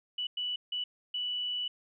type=tone bursts at uneven times; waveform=sine; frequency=2960 Hz; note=F#7; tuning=in tune; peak=-31 dBFS; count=4; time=0.18-0.27 / 0.37-0.56 / 0.72-0.84 / 1.14-1.68 s; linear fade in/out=5 ms; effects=none